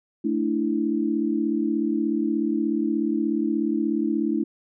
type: chord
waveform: sine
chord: A suspended fourth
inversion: none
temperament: just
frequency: 220 / 293.3 / 330 Hz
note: A3 / D4 / E4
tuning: 0 / -2 / +2 cents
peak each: -26 / -25 / -25 dBFS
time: 0.24-4.44 s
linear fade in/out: 10 ms
effects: none